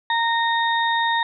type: harmonic tone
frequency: 925 Hz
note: A#5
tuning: 14 cents flat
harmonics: 1 / 2 / 4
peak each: -20 / -23 / -26 dBFS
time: 0.1-1.23 s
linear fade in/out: 2 ms
effects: none